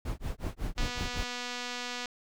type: noise with tremolo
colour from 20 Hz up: brown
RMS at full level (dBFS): -31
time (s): 0.05-1.24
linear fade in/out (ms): 5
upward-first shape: sine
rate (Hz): 5.4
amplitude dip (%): 100
type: click train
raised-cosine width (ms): 0.2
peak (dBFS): -20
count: 314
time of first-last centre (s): 0.78-2.058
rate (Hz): 245
effects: none